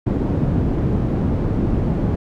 white low-pass noise, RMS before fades -19 dBFS, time 0.06-2.16 s, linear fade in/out 10 ms, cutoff 220 Hz, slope 12 dB/octave, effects none

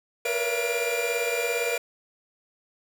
45% pulse tone cluster, 464.5 / 482 / 569 / 676 / 2386 Hz, A#4 / B4 / C#5 / E5 / D7, -6 / -42 / +45 / +43 / +27 cents, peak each -33 / -29 / -34 / -34 / -29 dBFS, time 0.25-1.78 s, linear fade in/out 5 ms, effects none

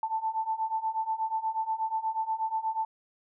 sine beating tone pair, 880 / 888.3 Hz, A5 / A5, 0 / +16 cents, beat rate 8.3 Hz, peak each -32 / -30 dBFS, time 0.03-2.85 s, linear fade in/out 2 ms, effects none

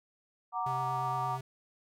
sine chord, Gb augmented, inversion none, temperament equal, 740 / 932.3 / 1174.7 Hz, Gb5 / Bb5 / D6, 0 / 0 / 0 cents, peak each -35 dBFS, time 0.52-1.39 s, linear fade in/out 50 ms
square tone with vibrato, 130.81 Hz, C3, in tune, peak -39 dBFS, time 0.66-1.41 s, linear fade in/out 5 ms, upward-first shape sine, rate 8.6 Hz, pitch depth 18 cents each way
effects none

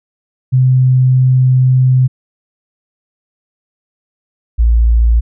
sine tone pair in turn, 128.7 / 57.16 Hz, C3 / A#1, -28 / -33 cents, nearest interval octave + major second, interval 1405 cents, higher first, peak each -6 dBFS, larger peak neither, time 0.52-2.08 / 4.58-5.21 s, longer first, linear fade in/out 20 ms, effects none

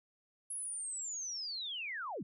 sine linear sweep, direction down, 10730 to 128.3 Hz, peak -38 dBFS, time 0.5-2.23 s, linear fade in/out 5 ms, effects none

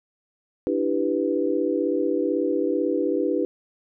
sine chord, E minor seventh, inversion third, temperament equal, 293.7 / 329.6 / 392 / 493.9 Hz, D4 / E4 / G4 / B4, 0 / 0 / 0 / 0 cents, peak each -26 dBFS, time 0.67-3.45 s, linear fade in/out 0 ms, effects none

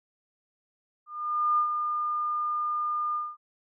sine tone with ADSR envelope, 1210 Hz, D#6, 49 cents flat, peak -20 dBFS, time 1.06-3.37 s, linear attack 520 ms, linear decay 92 ms, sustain -6 dB, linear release 220 ms, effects none

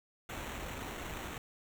pink noise with sample-and-hold, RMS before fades -42 dBFS, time 0.29-1.38 s, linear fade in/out 2 ms, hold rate 4900 Hz, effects none

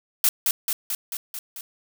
blue noise with echo, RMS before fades -18 dBFS, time 0.24-0.29 s, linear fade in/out 2 ms, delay 220 ms, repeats 6, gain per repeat -3 dB, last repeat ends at 1.61 s, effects none

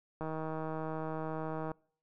click train, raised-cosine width 1 ms, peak -25 dBFS, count 239, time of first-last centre 0.21-1.716 s, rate 158 Hz, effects noise-tail reverb RT60 0.5 s tail -25 dB re dry

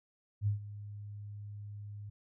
sine tone with ADSR envelope, 103.1 Hz, G#2, 12 cents flat, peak -26 dBFS, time 0.41-2.1 s, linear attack 59 ms, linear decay 120 ms, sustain -16 dB, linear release 10 ms, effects none

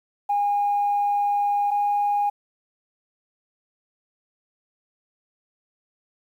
sine tone pair in turn, 816 / 819.1 Hz, G#5 / G#5, -31 / -24 cents, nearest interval unison, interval 7 cents, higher second, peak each -18 dBFS, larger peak neither, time 0.29-1.71 / 1.71-2.3 s, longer first, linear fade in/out 10 ms, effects tanh soft clip ceiling -15 dBFS + 9-bit

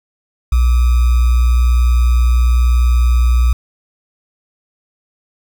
sine tone with sample-and-hold, 60.5 Hz, B1, 35 cents flat, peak -8 dBFS, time 0.52-3.53 s, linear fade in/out 5 ms, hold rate 1225 Hz, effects none

